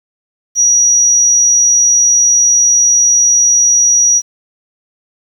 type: tone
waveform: sine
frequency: 5790 Hz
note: F#8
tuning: 38 cents flat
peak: -6 dBFS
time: 0.55-4.22 s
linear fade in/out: 50 ms
effects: 7-bit